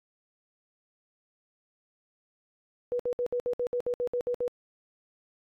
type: tone bursts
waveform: sine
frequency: 488.2 Hz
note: B4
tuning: 20 cents flat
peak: -26 dBFS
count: 12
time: 2.92-4.479 s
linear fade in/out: 0 ms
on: 74 ms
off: 61 ms
effects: AAC 64 kbps